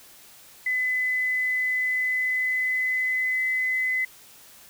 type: tone with pitch glide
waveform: sine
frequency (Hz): 2013 to 2026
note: B6 to B6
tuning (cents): +33 to +44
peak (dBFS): -22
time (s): 0.66-4.05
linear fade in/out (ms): 5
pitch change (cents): +11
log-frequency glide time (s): 1.88-3.59
effects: white hiss -50 dBFS RMS until 4.69 s